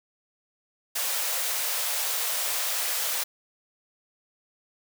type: high-pass noise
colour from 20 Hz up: white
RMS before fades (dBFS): -28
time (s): 0.95-3.24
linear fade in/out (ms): 10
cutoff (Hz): 460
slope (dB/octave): 96
effects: none